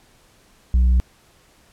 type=tone with tanh clipping; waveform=sine; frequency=61.74 Hz; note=B1; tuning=in tune; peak=-13 dBFS; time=0.74-1 s; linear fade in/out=0 ms; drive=3 dB; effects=pink hiss -55 dBFS RMS until 1.72 s + low-pass 12000 Hz 12 dB/octave